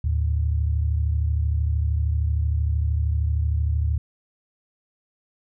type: tone pair together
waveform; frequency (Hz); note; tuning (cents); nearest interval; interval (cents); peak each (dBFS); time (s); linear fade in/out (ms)
sine; 75.6 / 108.63; D#2 / A2; -49 / -22; tritone; 627; -20 / -26; 0.04-3.98; 5
effects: none